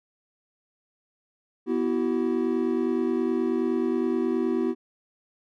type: chord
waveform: triangle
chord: B suspended fourth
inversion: none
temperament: equal with one note detuned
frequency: 246.9 / 329.6 / 379.1 Hz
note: B3 / E4 / F#4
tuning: 0 / 0 / +42 cents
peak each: -25 dBFS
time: 1.66-4.75 s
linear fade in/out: 50 ms
effects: none